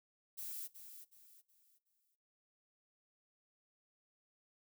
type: noise with echo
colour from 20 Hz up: violet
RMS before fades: -45 dBFS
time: 0.37-0.68 s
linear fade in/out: 20 ms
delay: 370 ms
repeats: 4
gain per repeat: -9 dB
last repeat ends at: 2.16 s
effects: noise-tail reverb RT60 0.3 s tail -17 dB re dry